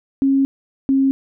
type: tone pair in turn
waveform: sine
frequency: 272.1 / 270.1 Hz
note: C#4 / C#4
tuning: -32 / -45 cents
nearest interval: unison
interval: 13 cents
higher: first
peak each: -12 dBFS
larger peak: neither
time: 0.22-0.45 / 0.89-1.11 s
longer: first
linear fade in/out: 0 ms
effects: none